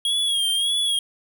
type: tone with vibrato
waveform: square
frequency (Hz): 3287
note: G#7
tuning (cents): -19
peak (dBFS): -20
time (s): 0.05-0.99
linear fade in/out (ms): 2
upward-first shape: sine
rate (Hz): 1.7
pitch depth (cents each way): 68
effects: none